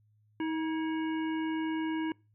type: harmonic tone with a mistuned harmonic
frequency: 318 Hz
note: D#4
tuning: 38 cents sharp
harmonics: 1 / 3 / 5 / 7 / 9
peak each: -30 / -40 / -44 / -47 / -49 dBFS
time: 0.4-2.12 s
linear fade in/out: 2 ms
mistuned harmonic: 5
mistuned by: +59 cents
effects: noise-tail reverb RT60 0.3 s tail -24 dB re dry + added 106 Hz sine -64 dBFS peak until 2.34 s